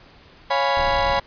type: chord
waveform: 35% pulse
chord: C# dominant seventh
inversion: none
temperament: equal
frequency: 554.4 / 698.5 / 830.6 / 987.8 Hz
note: C#5 / E#5 / G#5 / B5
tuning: 0 / 0 / 0 / 0 cents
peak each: -21 / -25 / -22 / -21 dBFS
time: 0.5-1.2 s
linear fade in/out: 10 ms
type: noise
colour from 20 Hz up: brown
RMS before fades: -30 dBFS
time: 0.77-1.2 s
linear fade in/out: 2 ms
effects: pink hiss -49 dBFS RMS until 1.26 s + resampled to 11025 Hz